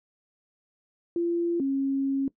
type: tone pair in turn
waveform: sine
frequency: 342.1 / 272.5 Hz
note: F4 / C#4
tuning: -36 / -29 cents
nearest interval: major third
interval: 393 cents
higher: first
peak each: -23 dBFS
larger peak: neither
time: 1.16-1.6 / 1.6-2.28 s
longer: second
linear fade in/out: 2 ms
effects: noise-tail reverb RT60 0.1 s tail -19 dB re dry